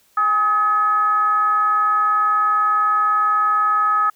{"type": "tone with frequency modulation", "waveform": "sine", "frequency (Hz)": 1269, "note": "D#6", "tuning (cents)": 34, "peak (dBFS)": -14, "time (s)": [0.17, 4.1], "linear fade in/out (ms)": 5, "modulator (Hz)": 448, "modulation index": 0.4, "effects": ["white hiss -58 dBFS RMS until 4.15 s"]}